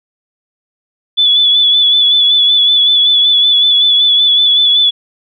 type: tone with vibrato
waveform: sine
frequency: 3445 Hz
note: A7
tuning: 37 cents flat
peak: -6 dBFS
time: 1.17-4.91 s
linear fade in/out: 20 ms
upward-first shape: sine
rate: 5.3 Hz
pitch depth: 38 cents each way
effects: none